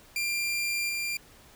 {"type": "tone with level steps", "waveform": "sawtooth", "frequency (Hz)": 2383, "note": "D7", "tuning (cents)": 25, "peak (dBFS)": [-24, -26], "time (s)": [0.16, 1.17], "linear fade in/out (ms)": 2, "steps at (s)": 0.89, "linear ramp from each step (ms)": 5, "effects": ["pink hiss -55 dBFS RMS until 1.55 s"]}